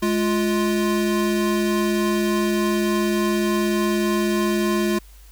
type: tone pair together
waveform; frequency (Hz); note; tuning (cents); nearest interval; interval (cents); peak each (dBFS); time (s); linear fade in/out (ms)
square; 210.2 / 349.2; G#3 / F4; +21 / 0; major sixth; 879; -22; 0.02-4.99; 10
effects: added 50 Hz sine -43 dBFS peak until 5.31 s + white hiss -53 dBFS RMS until 5.31 s